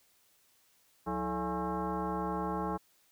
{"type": "tone with frequency modulation", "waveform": "sine", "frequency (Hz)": 324.1, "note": "E4", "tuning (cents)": -29, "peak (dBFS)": -31, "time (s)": [1.06, 2.78], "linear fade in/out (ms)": 20, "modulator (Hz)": 253, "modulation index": 3.4, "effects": ["white hiss -68 dBFS RMS until 3.11 s"]}